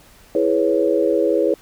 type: chord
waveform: sine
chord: C# minor seventh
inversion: first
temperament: equal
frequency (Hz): 329.6 / 415.3 / 493.9 / 554.4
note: E4 / G#4 / B4 / C#5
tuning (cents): 0 / 0 / 0 / 0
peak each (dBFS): -20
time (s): 0.35-1.54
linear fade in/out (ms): 2
effects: pink hiss -49 dBFS RMS until 1.61 s